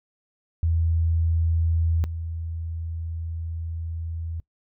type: tone pair in turn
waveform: sine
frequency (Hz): 82.41 / 82.41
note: E2 / E2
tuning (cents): 0 / 0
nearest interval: unison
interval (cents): 0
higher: neither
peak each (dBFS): -19 / -28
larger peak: first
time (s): 0.63-2.04 / 2.04-4.4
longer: second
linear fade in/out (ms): 0
effects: noise-tail reverb RT60 0.1 s tail -22 dB re dry